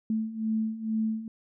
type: beating tone pair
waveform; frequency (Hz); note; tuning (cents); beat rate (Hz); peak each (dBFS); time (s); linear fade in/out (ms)
sine; 218.6 / 220.8; A3 / A3; -11 / +6; 2.2; -32 / -28; 0.1-1.28; 2
effects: none